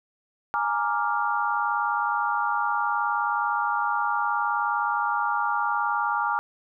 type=chord; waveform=sine; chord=Bb dominant seventh; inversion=third; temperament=equal with one note detuned; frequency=833 / 932.3 / 1174.7 / 1396.9 Hz; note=Ab5 / Bb5 / D6 / F6; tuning=+5 / 0 / 0 / 0 cents; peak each=-28 dBFS; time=0.54-6.39 s; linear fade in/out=0 ms; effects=none